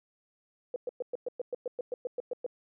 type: tone bursts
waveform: sine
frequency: 493.9 Hz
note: B4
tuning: in tune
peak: -30 dBFS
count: 14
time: 0.74-2.464 s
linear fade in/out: 2 ms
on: 21 ms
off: 110 ms
effects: none